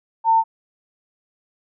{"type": "tone", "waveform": "sine", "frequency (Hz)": 900, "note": "A5", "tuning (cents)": 39, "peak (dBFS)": -12, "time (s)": [0.24, 0.44], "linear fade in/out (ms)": 50, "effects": []}